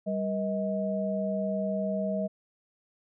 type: tone cluster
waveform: sine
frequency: 196 / 476.9 / 633 Hz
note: G3 / A#4 / D#5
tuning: 0 / +39 / +30 cents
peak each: -30 / -38 / -30 dBFS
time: 0.06-2.28 s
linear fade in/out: 20 ms
effects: none